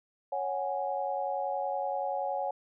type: chord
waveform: sine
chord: C# suspended fourth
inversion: none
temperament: equal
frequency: 554.4 / 740 / 830.6 Hz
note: C#5 / F#5 / G#5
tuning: 0 / 0 / 0 cents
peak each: -34 dBFS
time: 0.32-2.51 s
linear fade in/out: 5 ms
effects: none